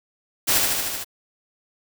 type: noise with echo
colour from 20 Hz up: white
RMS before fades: -19 dBFS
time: 0.47-0.59 s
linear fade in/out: 20 ms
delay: 76 ms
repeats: 6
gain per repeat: -2 dB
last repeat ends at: 1.046 s
effects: none